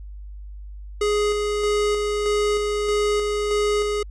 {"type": "tone with tremolo", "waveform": "square", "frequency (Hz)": 416.3, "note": "G#4", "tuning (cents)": 4, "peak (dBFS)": -19, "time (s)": [1.01, 4.03], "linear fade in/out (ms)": 5, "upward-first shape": "square", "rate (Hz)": 1.6, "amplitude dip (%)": 30, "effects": ["added 50 Hz sine -34 dBFS peak until 4.1 s", "resampled to 22050 Hz"]}